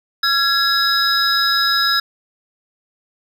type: tone cluster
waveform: triangle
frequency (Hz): 1360 / 1668 / 3820 / 5050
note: F6 / G#6 / A#7 / D#8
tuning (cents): -46 / +7 / +42 / +25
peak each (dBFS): -18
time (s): 0.23-2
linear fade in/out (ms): 5
effects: none